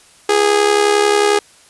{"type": "tone with amplitude modulation", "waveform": "sawtooth", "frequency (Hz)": 413, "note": "G#4", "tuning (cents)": -10, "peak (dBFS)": -4, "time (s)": [0.29, 1.39], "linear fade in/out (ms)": 5, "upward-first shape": "sine", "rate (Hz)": 71.2, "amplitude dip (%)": 65, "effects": ["white hiss -47 dBFS RMS until 1.69 s", "resampled to 24000 Hz"]}